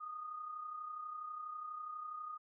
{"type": "tone with amplitude modulation", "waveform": "sine", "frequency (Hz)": 1235, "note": "D#6", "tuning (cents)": -13, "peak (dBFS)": -40, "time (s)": [0, 2.38], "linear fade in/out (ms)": 20, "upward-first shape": "sine", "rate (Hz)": 32.2, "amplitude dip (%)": 50, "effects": []}